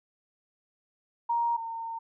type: tone pair in turn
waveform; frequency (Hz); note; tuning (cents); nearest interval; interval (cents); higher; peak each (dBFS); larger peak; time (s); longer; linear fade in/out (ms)
sine; 938 / 912.9; A#5 / A#5; +11 / -36; unison; 47; first; -24 / -33; first; 1.29-1.57 / 1.57-1.99; second; 10
effects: none